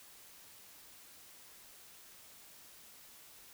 silence, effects white hiss -57 dBFS RMS until 3.53 s

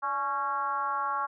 sine tone with frequency modulation, 1108.7 Hz, C#6, in tune, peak -27 dBFS, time 0.02-1.27 s, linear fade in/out 20 ms, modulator 264 Hz, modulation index 1.1, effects none

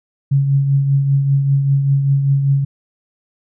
sine tone with tremolo, 138.59 Hz, C#3, in tune, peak -9 dBFS, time 0.31-2.65 s, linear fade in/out 10 ms, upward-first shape triangle, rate 5.1 Hz, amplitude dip 50%, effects none

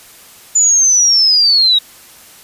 sine linear sweep, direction down, 7040 to 3777 Hz, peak -7 dBFS, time 0.55-1.79 s, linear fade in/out 10 ms, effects white hiss -40 dBFS RMS until 2.43 s + resampled to 32000 Hz

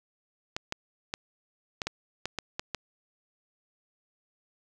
clicks, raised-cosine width 0.2 ms, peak -14 dBFS, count 9, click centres 0.565 / 0.724 / 1.139 / 1.818 / 1.87 / 2.256 / 2.387 / 2.595 / 2.747 s, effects none

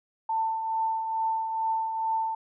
sine tone with tremolo, 892 Hz, A5, 23 cents sharp, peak -23 dBFS, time 0.29-2.35 s, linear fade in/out 5 ms, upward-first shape triangle, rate 2.3 Hz, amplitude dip 50%, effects none

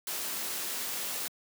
white noise, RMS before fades -35 dBFS, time 0.07-1.28 s, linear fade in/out 2 ms, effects high-pass 200 Hz 12 dB/octave

